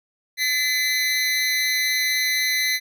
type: tone with amplitude modulation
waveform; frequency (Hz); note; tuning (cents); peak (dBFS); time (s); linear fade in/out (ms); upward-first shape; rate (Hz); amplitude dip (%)
25% pulse; 2026; B6; +44; -13; 0.37-2.8; 50; sine; 281; 65
effects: none